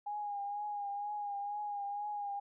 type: tone with vibrato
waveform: sine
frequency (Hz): 819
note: G#5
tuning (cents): -24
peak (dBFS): -36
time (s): 0.06-2.4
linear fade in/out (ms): 10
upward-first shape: triangle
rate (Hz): 2.1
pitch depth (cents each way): 39
effects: none